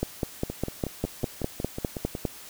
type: two click trains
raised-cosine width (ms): 2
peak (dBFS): -18 / -12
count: 10 / 12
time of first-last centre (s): 0.5-2.151 / 0.03-2.252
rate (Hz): 5.45 / 4.95
effects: white hiss -45 dBFS RMS until 2.49 s